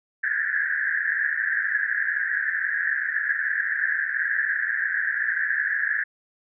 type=band-pass noise; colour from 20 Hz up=white; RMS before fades=-25 dBFS; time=0.23-6.04 s; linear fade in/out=10 ms; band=1600 to 1800 Hz; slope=96 dB/octave; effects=none